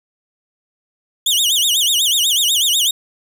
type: tone with vibrato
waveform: sawtooth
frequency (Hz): 3278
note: G#7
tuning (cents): -23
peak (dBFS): -10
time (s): 1.26-2.91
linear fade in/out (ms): 5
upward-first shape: sine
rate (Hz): 8.1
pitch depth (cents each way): 240
effects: none